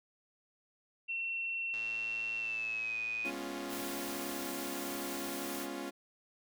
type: tone with pitch glide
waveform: sine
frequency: 2712 to 2487 Hz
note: E7 to D#7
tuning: +49 to -1 cents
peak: -34 dBFS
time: 1.08-3.31 s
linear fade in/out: 20 ms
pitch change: -150 cents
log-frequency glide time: 2.38-2.99 s
type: click train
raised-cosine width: 0.2 ms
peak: -33 dBFS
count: 272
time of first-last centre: 1.74-4.16 s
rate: 112 Hz
type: chord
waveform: sawtooth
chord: C# dominant seventh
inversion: second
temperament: equal with one note detuned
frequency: 206 / 246.9 / 277.2 / 349.2 Hz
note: G#3 / B3 / C#4 / E#4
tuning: -14 / 0 / 0 / 0 cents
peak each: -44 / -44 / -38 / -39 dBFS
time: 3.24-5.91 s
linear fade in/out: 20 ms
type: noise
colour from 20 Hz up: white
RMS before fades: -44 dBFS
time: 3.68-5.68 s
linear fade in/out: 50 ms
effects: none